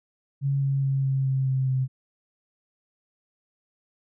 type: tone with pitch steps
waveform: sine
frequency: 138.59 / 137.24 / 135.89 / 134.57 / 133.25 / 131.95 / 130.66 Hz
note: C#3 / C#3 / C#3 / C3 / C3 / C3 / C3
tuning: 0 / -17 / -34 / +49 / +32 / +15 / -2 cents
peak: -21 dBFS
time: 0.41-1.88 s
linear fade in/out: 50 ms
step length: 210 ms
effects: none